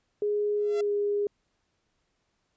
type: tone with pitch glide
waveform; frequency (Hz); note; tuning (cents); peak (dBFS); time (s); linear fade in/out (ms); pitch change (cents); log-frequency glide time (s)
sine; 415.3 to 409.6; G#4 to G#4; 0 to -24; -24; 0.22-1.27; 2; -24; 0.75-0.91
type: tone with exponential growth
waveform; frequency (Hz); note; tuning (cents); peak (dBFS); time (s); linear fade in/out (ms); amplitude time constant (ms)
sawtooth; 678; E5; +49; -30; 0.56-0.81; 5; 53
effects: pink hiss -75 dBFS RMS until 2.56 s + resampled to 16000 Hz

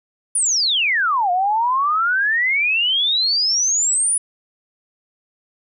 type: exponential two-way sweep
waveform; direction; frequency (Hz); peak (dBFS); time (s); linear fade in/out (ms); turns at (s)
sine; down then up; 9956 to 698.5 to 9956; -15; 0.35-4.18; 5; 1.31
effects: none

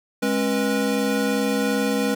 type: tone cluster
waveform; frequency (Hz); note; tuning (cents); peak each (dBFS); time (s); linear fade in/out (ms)
square; 208.3 / 271 / 486.7; G#3 / C#4 / B4; +5 / -39 / -25; -25; 0.22-2.15; 10
effects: none

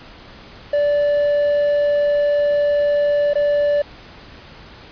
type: tone with dropouts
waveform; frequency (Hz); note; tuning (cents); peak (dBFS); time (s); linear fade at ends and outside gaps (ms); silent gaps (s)
triangle; 582; D5; -16; -12; 0.73-3.82; 5; 3.335-3.354
effects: pink hiss -41 dBFS RMS until 4.91 s + resampled to 11025 Hz

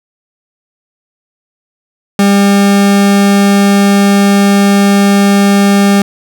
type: tone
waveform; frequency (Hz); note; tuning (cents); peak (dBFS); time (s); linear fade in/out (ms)
40% pulse; 200; G3; +35; -4; 2.19-6.02; 2
effects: none

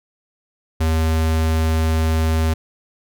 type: tone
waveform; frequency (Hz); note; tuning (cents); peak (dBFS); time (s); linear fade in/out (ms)
square; 80.1; E2; -49; -16; 0.8-2.54; 10
effects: none

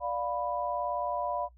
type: chord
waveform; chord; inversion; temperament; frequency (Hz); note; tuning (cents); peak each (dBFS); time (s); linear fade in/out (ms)
sine; B diminished; first; equal with one note detuned; 587.3 / 705.8 / 987.8; D5 / F5 / B5; 0 / +18 / 0; -34; 0-1.49; 50
effects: noise-tail reverb RT60 0.1 s tail -18 dB re dry + added 60 Hz sine -54 dBFS peak until 1.57 s

